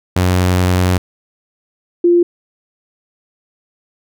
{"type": "tone pair in turn", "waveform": ["sawtooth", "sine"], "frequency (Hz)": [91, 347.5], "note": ["F#2", "F4"], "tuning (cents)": [-28, -9], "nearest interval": "octave + major seventh", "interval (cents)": 2319, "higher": "second", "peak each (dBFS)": -7, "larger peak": "neither", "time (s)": [[0.16, 0.98], [2.04, 2.23]], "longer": "first", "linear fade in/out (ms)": 5, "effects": []}